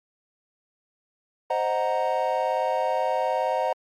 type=chord; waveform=triangle; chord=C half-diminished seventh; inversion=none; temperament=equal; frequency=523.3 / 622.3 / 740 / 932.3 Hz; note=C5 / Eb5 / Gb5 / Bb5; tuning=0 / 0 / 0 / 0 cents; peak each=-26 dBFS; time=1.5-3.73 s; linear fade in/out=5 ms; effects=Opus 48 kbps

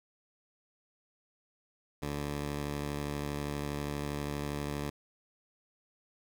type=tone pair together; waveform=10% pulse; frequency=72.45 / 144.9 Hz; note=D2 / D3; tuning=-23 / -23 cents; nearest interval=octave; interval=1200 cents; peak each=-28 / -34 dBFS; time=2.02-4.9 s; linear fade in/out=5 ms; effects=none

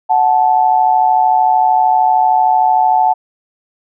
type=tone pair together; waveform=sine; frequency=740 / 873.2 Hz; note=F#5 / A5; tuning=0 / -13 cents; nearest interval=minor third; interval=287 cents; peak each=-11 dBFS; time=0.09-3.14 s; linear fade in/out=20 ms; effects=none

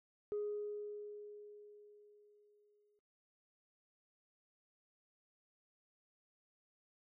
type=tone with exponential decay; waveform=sine; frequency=415.9 Hz; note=G#4; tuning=2 cents sharp; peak=-34 dBFS; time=0.32-2.99 s; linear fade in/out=0 ms; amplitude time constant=580 ms; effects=noise-tail reverb RT60 0.7 s tail -25 dB re dry + tanh soft clip ceiling -33 dBFS

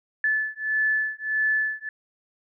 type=beating tone pair; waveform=sine; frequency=1736 / 1737.6 Hz; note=A6 / A6; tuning=-24 / -22 cents; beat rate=1.6 Hz; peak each=-25 dBFS; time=0.24-1.89 s; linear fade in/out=2 ms; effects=none

